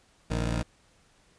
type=tone pair together; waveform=15% pulse; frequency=58.05 / 155.56 Hz; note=A#1 / D#3; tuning=-7 / 0 cents; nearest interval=octave + perfect fourth; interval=1707 cents; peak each=-21 / -28 dBFS; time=0.3-0.63 s; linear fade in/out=10 ms; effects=pink hiss -63 dBFS RMS until 1.38 s + resampled to 22050 Hz